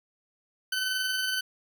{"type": "tone with amplitude modulation", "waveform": "20% pulse", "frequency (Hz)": 1518, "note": "F#6", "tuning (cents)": 44, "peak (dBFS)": -21, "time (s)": [0.72, 1.41], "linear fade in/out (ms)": 5, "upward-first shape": "sine", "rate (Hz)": 21.5, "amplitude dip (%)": 30, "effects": []}